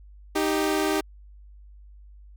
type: tone pair together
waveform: sawtooth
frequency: 310.3 / 392.6 Hz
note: D#4 / G4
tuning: -5 / +3 cents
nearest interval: major third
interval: 408 cents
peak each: -21 dBFS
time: 0.35-1.01 s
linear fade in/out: 10 ms
effects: added 50 Hz sine -45 dBFS peak until 2.36 s